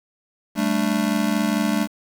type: chord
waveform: square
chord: G suspended second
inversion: none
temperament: just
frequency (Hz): 196 / 220.5 / 294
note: G3 / A3 / D4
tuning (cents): 0 / +4 / +2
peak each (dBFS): -25 / -23 / -25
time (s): 0.55-1.88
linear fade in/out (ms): 50
effects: 7-bit